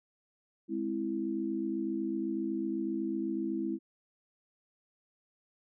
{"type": "chord", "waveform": "sine", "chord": "Ab augmented", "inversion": "none", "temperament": "equal", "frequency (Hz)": [207.7, 261.6, 329.6], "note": ["Ab3", "C4", "E4"], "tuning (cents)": [0, 0, 0], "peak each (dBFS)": [-37, -37, -33], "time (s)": [0.68, 3.79], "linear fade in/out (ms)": 50, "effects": []}